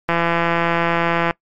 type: click train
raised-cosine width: 0.5 ms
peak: -3 dBFS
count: 207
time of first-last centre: 0.09-1.309 s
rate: 169 Hz
effects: noise-tail reverb RT60 0.1 s tail -22 dB re dry + MP3 64 kbps